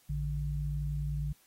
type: tone pair together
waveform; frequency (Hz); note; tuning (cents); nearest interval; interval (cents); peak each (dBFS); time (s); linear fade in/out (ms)
sine; 56.35 / 146.83; A1 / D3; +42 / 0; octave + perfect fourth; 1658; -34 / -33; 0.09-1.33; 10
effects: white hiss -65 dBFS RMS until 1.46 s + AAC 48 kbps